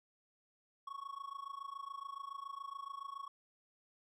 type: tone with amplitude modulation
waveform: triangle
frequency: 1108.7 Hz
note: C#6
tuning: in tune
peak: -38 dBFS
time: 0.87-3.28 s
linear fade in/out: 5 ms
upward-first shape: sine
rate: 27.1 Hz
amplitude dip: 90%
effects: none